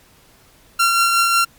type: tone with tremolo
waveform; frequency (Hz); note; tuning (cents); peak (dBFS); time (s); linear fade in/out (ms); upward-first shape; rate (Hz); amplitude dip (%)
sawtooth; 1371; F6; -32; -8; 0.79-1.45; 10; triangle; 5.5; 35
effects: pink hiss -51 dBFS RMS until 1.58 s + MP3 96 kbps